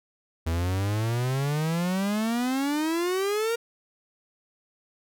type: exponential sweep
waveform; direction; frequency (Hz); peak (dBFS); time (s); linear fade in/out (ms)
45% pulse; up; 80.2 to 471.9; -24; 0.46-3.56; 10
effects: none